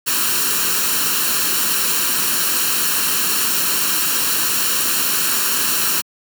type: noise with comb filter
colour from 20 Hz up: white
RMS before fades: -18 dBFS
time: 0.06-6.02 s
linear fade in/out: 20 ms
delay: 0.71 ms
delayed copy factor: +0.65
effects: high-pass 200 Hz 12 dB/octave